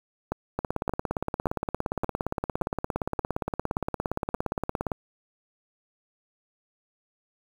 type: two click trains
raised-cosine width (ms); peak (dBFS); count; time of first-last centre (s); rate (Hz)
1; -13 / -13; 9 / 75; 0.32-4.918 / 0.59-4.867; 1.74 / 17.3
effects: 7-bit